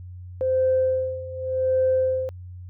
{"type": "tone with tremolo", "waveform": "sine", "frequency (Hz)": 519, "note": "C5", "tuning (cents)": -14, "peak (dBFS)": -16, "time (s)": [0.41, 2.29], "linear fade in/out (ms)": 0, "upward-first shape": "sine", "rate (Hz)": 0.86, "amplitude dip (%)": 85, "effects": ["tanh soft clip ceiling -12 dBFS", "added 90 Hz sine -36 dBFS peak until 2.69 s"]}